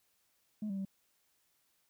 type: tone with pitch steps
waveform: sine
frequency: 212.6 / 195.3 / 193.3 Hz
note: G#3 / G3 / G3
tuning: +41 / -6 / -24 cents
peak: -33 dBFS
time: 0.62-0.851 s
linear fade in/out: 5 ms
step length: 77 ms
effects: tanh soft clip ceiling -33 dBFS + white hiss -75 dBFS RMS until 1.89 s